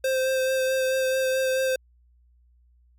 square tone with vibrato, 523.3 Hz, C5, in tune, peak -22 dBFS, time 0.04-1.76 s, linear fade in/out 5 ms, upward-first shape sine, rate 4.6 Hz, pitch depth 15 cents each way, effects added 60 Hz sine -56 dBFS peak until 2.98 s + MP3 96 kbps

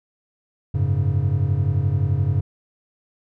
triangle chord, F# suspended second, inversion none, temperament just, 92.5 / 104.06 / 138.75 Hz, F#2 / G#2 / C#3, 0 / +4 / +2 cents, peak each -20 dBFS, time 0.74-2.41 s, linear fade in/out 10 ms, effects none

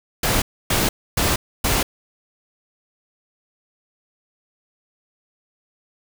pink noise bursts, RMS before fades -19 dBFS, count 4, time 0.23-1.83 s, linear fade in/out 5 ms, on 190 ms, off 280 ms, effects none

